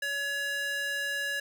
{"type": "tone with high-pass filter", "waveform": "square", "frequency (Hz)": 564, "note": "C#5", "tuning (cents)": 30, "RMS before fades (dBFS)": -32, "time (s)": [0.02, 1.4], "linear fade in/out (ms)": 5, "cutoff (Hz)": 1400, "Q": 2.8, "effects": []}